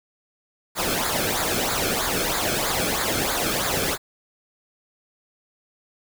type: noise with flanger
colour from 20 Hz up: pink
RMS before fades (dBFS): -24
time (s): 0.75-3.98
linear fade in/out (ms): 50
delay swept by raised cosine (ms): 0.34 to 1.07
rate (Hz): 3.1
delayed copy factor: -0.7
effects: none